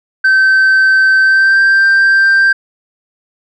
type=tone with pitch glide; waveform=sine; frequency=1545 to 1575.6 Hz; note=G6 to G6; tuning=-26 to +8 cents; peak=-3 dBFS; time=0.24-2.53 s; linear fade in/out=10 ms; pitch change=+34 cents; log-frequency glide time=1.22-1.61 s; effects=tanh soft clip ceiling -5 dBFS